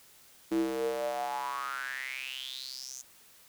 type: tone with high-pass filter sweep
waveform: square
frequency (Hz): 65.41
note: C2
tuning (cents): 0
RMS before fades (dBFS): -35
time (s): 0.51-3.02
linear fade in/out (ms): 10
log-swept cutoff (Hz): 300 to 6700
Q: 8
effects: white hiss -58 dBFS RMS until 3.48 s